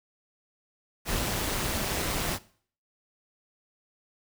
pink noise with amplitude modulation, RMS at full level -27 dBFS, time 1.05-2.39 s, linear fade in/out 50 ms, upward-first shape sine, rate 204 Hz, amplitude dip 60%, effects noise-tail reverb RT60 0.5 s tail -19 dB re dry

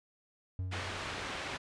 triangle tone with exponential decay, 92.5 Hz, F#2, in tune, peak -30 dBFS, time 0.59-1.51 s, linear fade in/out 0 ms, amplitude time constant 200 ms
white low-pass noise, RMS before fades -40 dBFS, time 0.71-1.58 s, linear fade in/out 20 ms, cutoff 2600 Hz, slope 12 dB/octave
effects resampled to 22050 Hz

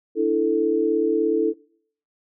sine chord, D suspended second, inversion none, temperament just, 293.7 / 330.4 / 440.5 Hz, D4 / E4 / A4, 0 / +4 / +2 cents, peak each -26 / -22 / -20 dBFS, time 0.15-1.54 s, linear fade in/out 50 ms, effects noise-tail reverb RT60 0.6 s tail -24 dB re dry

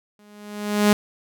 sawtooth tone with exponential growth, 207.7 Hz, G#3, in tune, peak -8 dBFS, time 0.19-0.93 s, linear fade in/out 2 ms, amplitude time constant 160 ms, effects none

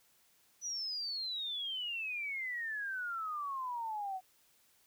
sine exponential sweep, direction down, 5980 to 735 Hz, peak -36 dBFS, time 0.61-4.21 s, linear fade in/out 50 ms, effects white hiss -69 dBFS RMS until 4.86 s

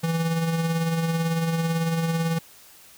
square tone with tremolo, 164.81 Hz, E3, in tune, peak -21 dBFS, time 0.03-2.39 s, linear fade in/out 10 ms, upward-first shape sine, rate 18 Hz, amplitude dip 40%, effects white hiss -50 dBFS RMS until 2.97 s

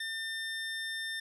25% pulse tone, 1800 Hz, A6, 39 cents sharp, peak -31 dBFS, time 0-1.2 s, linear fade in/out 5 ms, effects resampled to 24000 Hz

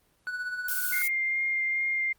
triangle tone with tremolo, 1480 Hz, F#6, in tune, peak -27 dBFS, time 0.27-1.02 s, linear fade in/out 0 ms, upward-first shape sine, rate 16 Hz, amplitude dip 50%
violet noise, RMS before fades -30 dBFS, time 0.68-1.08 s, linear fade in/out 5 ms
sine tone with vibrato, 2113 Hz, C7, 16 cents sharp, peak -25 dBFS, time 0.92-2.13 s, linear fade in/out 10 ms, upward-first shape sine, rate 2.4 Hz, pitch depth 9 cents each way
effects pink hiss -67 dBFS RMS until 2.18 s + Opus 24 kbps

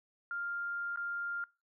sine tone with dropouts, 1399 Hz, F6, 3 cents sharp, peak -35 dBFS, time 0.31-1.44 s, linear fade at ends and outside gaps 1 ms, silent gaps 0.96-0.973 s, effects noise-tail reverb RT60 0.3 s tail -23 dB re dry

